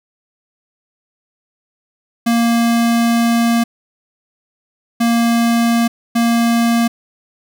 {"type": "tone bursts at uneven times", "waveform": "square", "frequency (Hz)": 233.1, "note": "A#3", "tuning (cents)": 0, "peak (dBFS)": -12, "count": 3, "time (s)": [[2.26, 3.64], [5, 5.88], [6.15, 6.88]], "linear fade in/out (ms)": 10, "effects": []}